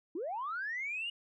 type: linear sweep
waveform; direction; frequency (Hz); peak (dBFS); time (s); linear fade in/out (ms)
sine; up; 295.9 to 2900; -34; 0.15-1.1; 5
effects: tanh soft clip ceiling -30 dBFS